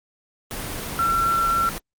sine tone in noise, 1354 Hz, E6, 46 cents sharp, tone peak -18 dBFS, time 0.99-1.69 s, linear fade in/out 0 ms, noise pink, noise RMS -30 dBFS, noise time 0.51-1.78 s, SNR +9 dB, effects Opus 24 kbps

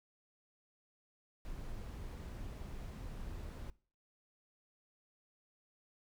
brown noise, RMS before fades -45 dBFS, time 1.45-3.7 s, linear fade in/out 0 ms, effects noise-tail reverb RT60 0.4 s tail -21 dB re dry

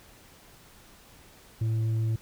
sine tone with tanh clipping, 111.6 Hz, A2, 25 cents sharp, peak -25 dBFS, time 1.61-2.16 s, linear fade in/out 5 ms, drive 4 dB, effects pink hiss -54 dBFS RMS until 2.21 s

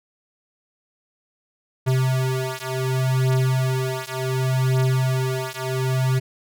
square beating tone pair, 129.7 / 130.38 Hz, C3 / C3, -15 / -6 cents, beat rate 0.68 Hz, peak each -23 dBFS, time 1.86-6.2 s, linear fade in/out 20 ms, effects none

